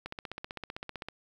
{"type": "click train", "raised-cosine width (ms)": 0.3, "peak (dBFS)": -22, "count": 17, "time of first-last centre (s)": [0.06, 1.086], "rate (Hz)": 15.6, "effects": ["9-bit"]}